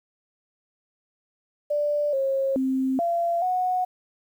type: tone with pitch steps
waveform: sine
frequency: 588 / 540 / 263.2 / 684 / 734 Hz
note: D5 / C#5 / C4 / F5 / F#5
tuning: +2 / -45 / +10 / -36 / -14 cents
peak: -21 dBFS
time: 1.7-3.85 s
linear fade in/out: 10 ms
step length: 430 ms
effects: 9-bit